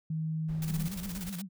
sine tone, 158.5 Hz, D#3, 32 cents sharp, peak -30 dBFS, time 0.1-0.88 s, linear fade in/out 5 ms
brown noise, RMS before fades -45 dBFS, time 0.48-1.3 s, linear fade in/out 10 ms
white noise with tremolo, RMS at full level -42 dBFS, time 0.62-1.42 s, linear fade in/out 2 ms, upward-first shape square, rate 17 Hz, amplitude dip 65%
sine tone with vibrato, 185 Hz, F#3, in tune, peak -36 dBFS, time 0.66-1.49 s, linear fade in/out 50 ms, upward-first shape triangle, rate 8.1 Hz, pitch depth 180 cents each way
effects none

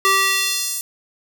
square tone with high-pass filter sweep, 387.8 Hz, G4, 19 cents flat, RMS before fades -19 dBFS, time 0.05-0.81 s, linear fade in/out 0 ms, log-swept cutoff 910 to 8900 Hz, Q 1, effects none

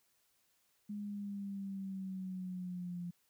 sine linear sweep, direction down, 207.7 to 173.9 Hz, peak -39 dBFS, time 0.89-3.11 s, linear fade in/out 10 ms, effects white hiss -75 dBFS RMS until 3.29 s

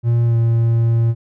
triangle tone with pitch glide, 117.8 to 115.58 Hz, A#2 to A#2, +19 to -14 cents, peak -10 dBFS, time 0.03-1.15 s, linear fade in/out 50 ms, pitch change -33 cents, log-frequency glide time 0.25-0.36 s, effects none

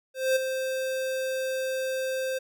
square tone with ADSR envelope, 523.3 Hz, C5, in tune, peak -20 dBFS, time 0.14-2.39 s, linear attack 220 ms, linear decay 13 ms, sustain -8 dB, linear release 13 ms, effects none

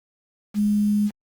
sine tone with quantisation, 207.7 Hz, G#3, in tune, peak -17 dBFS, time 0.54-1.11 s, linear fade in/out 50 ms, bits 7, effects Opus 48 kbps

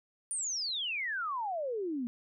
sine exponential sweep, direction down, 9490 to 230 Hz, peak -32 dBFS, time 0.31-2.07 s, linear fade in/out 0 ms, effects none

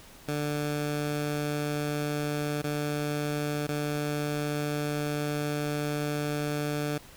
15% pulse tone with dropouts, 147.7 Hz, D3, 10 cents sharp, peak -22 dBFS, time 0.28-6.98 s, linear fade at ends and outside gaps 5 ms, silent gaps 2.619-2.64 / 3.669-3.687 s, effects pink hiss -51 dBFS RMS until 7.16 s

